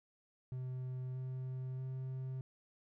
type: tone with pitch steps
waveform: triangle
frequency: 128.1 / 129.36 / 130.64 Hz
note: C3 / C3 / C3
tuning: -36 / -19 / -2 cents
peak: -37 dBFS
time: 0.52-2.41 s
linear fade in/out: 0 ms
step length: 630 ms
effects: none